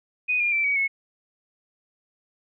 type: tone with pitch steps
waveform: sine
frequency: 2489 / 2411 / 2336 / 2263 / 2192 Hz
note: D#7 / D7 / D7 / C#7 / C#7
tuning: 0 / +45 / -10 / +35 / -20 cents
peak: -20 dBFS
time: 0.28-0.88 s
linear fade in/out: 20 ms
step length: 120 ms
effects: none